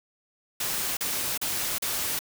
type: noise bursts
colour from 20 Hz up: white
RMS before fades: -29 dBFS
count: 4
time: 0.6-2.191 s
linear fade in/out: 5 ms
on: 370 ms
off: 37 ms
effects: none